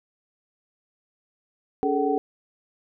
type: tone cluster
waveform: sine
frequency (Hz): 283 / 416.1 / 445.1 / 758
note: C#4 / G#4 / A4 / F#5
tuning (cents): +36 / +3 / +20 / +42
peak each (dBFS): -26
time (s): 1.83-2.18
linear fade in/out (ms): 0
effects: none